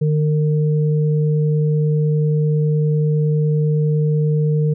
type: tone pair together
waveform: sine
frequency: 151.66 / 457.9 Hz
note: D#3 / A#4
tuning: -44 / -31 cents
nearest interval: octave + perfect fifth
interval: 1913 cents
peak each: -14 / -23 dBFS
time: 0.01-4.74 s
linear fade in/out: 10 ms
effects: none